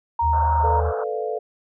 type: tone with vibrato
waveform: sine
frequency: 926 Hz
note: A#5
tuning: 12 cents flat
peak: -18 dBFS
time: 0.19-0.8 s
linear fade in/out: 5 ms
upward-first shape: square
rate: 3.7 Hz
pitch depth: 11 cents each way
type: tone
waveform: sine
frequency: 78.5 Hz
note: D#2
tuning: 16 cents sharp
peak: -20 dBFS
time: 0.21-0.93 s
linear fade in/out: 50 ms
type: band-pass noise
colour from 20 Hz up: pink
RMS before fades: -32 dBFS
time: 0.33-1.04 s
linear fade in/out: 2 ms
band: 510 to 1500 Hz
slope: 96 dB/octave
type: chord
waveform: sine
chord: B half-diminished seventh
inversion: third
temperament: equal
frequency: 440 / 493.9 / 587.3 / 698.5 Hz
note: A4 / B4 / D5 / F5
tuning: 0 / 0 / 0 / 0 cents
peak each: -26 / -30 / -32 / -30 dBFS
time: 0.63-1.39 s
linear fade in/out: 10 ms
effects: none